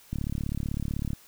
click train, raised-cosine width 5 ms, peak -18 dBFS, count 37, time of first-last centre 0.13-1.133 s, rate 35.9 Hz, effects white hiss -55 dBFS RMS until 1.27 s

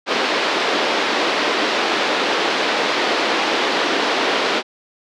pink band-pass noise, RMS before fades -19 dBFS, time 0.06-4.63 s, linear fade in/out 50 ms, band 300 to 4500 Hz, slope 24 dB/octave, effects none

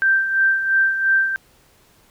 sine tone with tremolo, 1568 Hz, G6, in tune, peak -12 dBFS, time 0.02-1.36 s, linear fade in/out 0 ms, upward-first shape sine, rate 2.9 Hz, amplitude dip 60%, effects pink hiss -55 dBFS RMS until 2.1 s

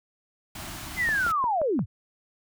pink band-stop noise, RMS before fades -38 dBFS, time 0.55-1.32 s, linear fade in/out 5 ms, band 370 to 610 Hz, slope 96 dB/octave
sine linear sweep, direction down, 2093 to 65.41 Hz, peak -22 dBFS, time 0.96-1.86 s, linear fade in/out 50 ms
click train, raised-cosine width 1 ms, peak -21 dBFS, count 5, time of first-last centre 1.09-1.792 s, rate 5.7 Hz
effects none

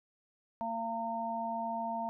harmonic tone, 228.4 Hz, A#3, 35 cents flat, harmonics 1 / 3 / 4, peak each -41 / -37 / -36 dBFS, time 0.61-2.09 s, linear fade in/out 0 ms, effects none

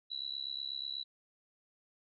sine tone with amplitude modulation, 3940 Hz, B7, 5 cents flat, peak -33 dBFS, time 0.1-1.04 s, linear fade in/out 20 ms, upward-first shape sine, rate 68.2 Hz, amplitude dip 100%, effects none

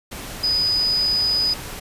sine tone in noise, 4978 Hz, D#8, in tune, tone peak -17 dBFS, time 0.43-1.54 s, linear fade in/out 10 ms, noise pink, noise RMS -33 dBFS, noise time 0.11-1.8 s, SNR +13 dB, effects resampled to 32000 Hz

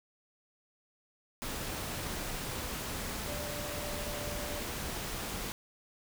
sine tone in noise, 588 Hz, D5, 2 cents sharp, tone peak -42 dBFS, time 3.28-4.6 s, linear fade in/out 0 ms, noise pink, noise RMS -38 dBFS, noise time 1.42-5.52 s, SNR -7 dB, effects none

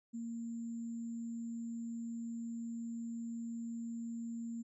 sine tone with sample-and-hold, 231.4 Hz, A#3, 13 cents flat, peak -39 dBFS, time 0.13-4.63 s, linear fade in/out 20 ms, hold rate 7350 Hz, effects resampled to 22050 Hz

